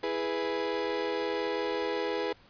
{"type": "chord", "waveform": "35% pulse", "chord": "E major", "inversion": "none", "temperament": "equal", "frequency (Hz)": [329.6, 415.3, 493.9], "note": ["E4", "G#4", "B4"], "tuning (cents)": [0, 0, 0], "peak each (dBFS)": [-35, -31, -31], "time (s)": [0.03, 2.33], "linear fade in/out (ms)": 5, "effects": ["pink hiss -58 dBFS RMS until 2.49 s", "resampled to 11025 Hz"]}